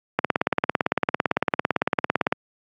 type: click train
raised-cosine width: 0.5 ms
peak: -3 dBFS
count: 39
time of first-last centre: 0.19-2.325 s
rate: 17.8 Hz
effects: high-pass 150 Hz 12 dB/octave + AAC 64 kbps